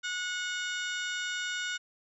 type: harmonic tone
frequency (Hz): 730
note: F#5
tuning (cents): -24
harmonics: 2 / 3 / 4 / 5 / 6 / 7 / 8 / 9 / 10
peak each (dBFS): -34 / -42 / -40 / -40 / -50 / -52 / -46 / -55 / -45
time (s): 0.03-1.78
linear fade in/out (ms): 20
effects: none